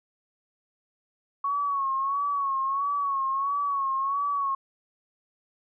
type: tone with vibrato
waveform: sine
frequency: 1108.7 Hz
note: C#6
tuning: in tune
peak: -24 dBFS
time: 1.44-4.55 s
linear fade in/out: 5 ms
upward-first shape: sine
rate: 1.5 Hz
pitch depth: 60 cents each way
effects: none